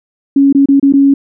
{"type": "tone with dropouts", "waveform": "sine", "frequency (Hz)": 277.2, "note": "C#4", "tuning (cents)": 0, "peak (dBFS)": -4, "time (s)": [0.36, 1.14], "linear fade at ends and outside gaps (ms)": 5, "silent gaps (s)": [[0.527, 0.548], [0.658, 0.686], [0.798, 0.827], [0.925, 0.936]], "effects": []}